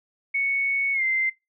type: tone with pitch glide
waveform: sine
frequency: 2217 to 2081 Hz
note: C#7 to C7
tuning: 0 to -10 cents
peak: -21 dBFS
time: 0.34-1.3 s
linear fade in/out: 10 ms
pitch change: -110 cents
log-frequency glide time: 0.93-1.03 s
effects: noise-tail reverb RT60 0.2 s tail -21 dB re dry